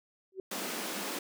sine tone with exponential growth, 380.1 Hz, F#4, 47 cents sharp, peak -32 dBFS, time 0.32-0.4 s, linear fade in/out 2 ms, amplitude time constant 17 ms
pink high-pass noise, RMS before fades -37 dBFS, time 0.51-1.19 s, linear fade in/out 5 ms, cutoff 180 Hz, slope 96 dB/octave
effects none

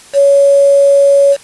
sine tone with quantisation, 560 Hz, C#5, 18 cents sharp, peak -4 dBFS, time 0.13-1.37 s, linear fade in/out 50 ms, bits 4, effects white hiss -38 dBFS RMS until 1.43 s + resampled to 24000 Hz

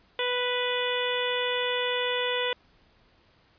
harmonic tone, 493.9 Hz, B4, in tune, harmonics 1 / 2 / 3 / 4 / 5 / 6 / 7, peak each -29 / -34 / -36 / -34 / -36 / -34 / -33 dBFS, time 0.19-2.53 s, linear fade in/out 2 ms, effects pink hiss -62 dBFS RMS until 3.58 s + resampled to 11025 Hz

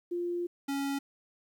sine / square tone pair in turn, 349.2 / 277.9 Hz, F4 / C#4, 0 / +4 cents, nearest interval major third, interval 396 cents, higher first, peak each -30 / -31 dBFS, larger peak first, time 0.11-0.47 / 0.68-0.99 s, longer first, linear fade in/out 10 ms, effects 11-bit

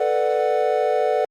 triangle chord, B minor seventh, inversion third, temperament equal with one note detuned, 440 / 493.9 / 591.4 / 740 Hz, A4 / B4 / D5 / F#5, 0 / 0 / +12 / 0 cents, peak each -21 dBFS, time 0-1.25 s, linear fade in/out 5 ms, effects Opus 24 kbps

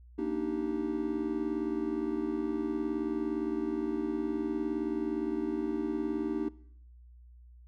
triangle chord, Eb major seventh, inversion second, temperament just, 233.3 / 291.7 / 311.1 / 388.9 Hz, Bb3 / D4 / Eb4 / G4, +2 / -12 / 0 / -14 cents, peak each -36 / -34 / -32 / -34 dBFS, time 0.18-6.49 s, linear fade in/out 10 ms, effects noise-tail reverb RT60 0.7 s tail -21 dB re dry + added 60 Hz sine -51 dBFS peak until 7.67 s

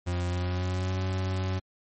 40% pulse tone with pitch glide, 88.5 to 93.55 Hz, F2 to F#2, +23 to +20 cents, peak -26 dBFS, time 0.06-1.6 s, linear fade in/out 20 ms, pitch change +97 cents, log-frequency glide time 0.27-0.99 s, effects MP3 32 kbps

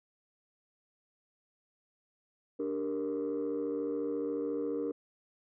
sine chord, G minor, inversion second, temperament equal, 293.7 / 392 / 466.2 Hz, D4 / G4 / Bb4, 0 / 0 / 0 cents, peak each -34 / -37 / -33 dBFS, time 2.59-4.92 s, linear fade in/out 10 ms, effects tanh soft clip ceiling -27 dBFS

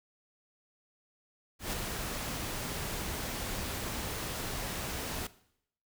pink noise with ADSR envelope, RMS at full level -33 dBFS, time 1.59-5.27 s, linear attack 140 ms, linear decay 5 ms, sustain -4 dB, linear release 5 ms, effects noise-tail reverb RT60 0.7 s tail -18 dB re dry

